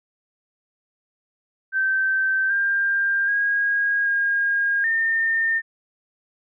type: tone with pitch steps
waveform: sine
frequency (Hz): 1551 / 1596 / 1637 / 1624 / 1814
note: G6 / G6 / G#6 / G#6 / A#6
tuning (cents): -19 / +31 / -25 / -39 / -48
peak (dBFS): -18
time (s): 1.72-5.62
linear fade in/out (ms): 50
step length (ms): 780
effects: none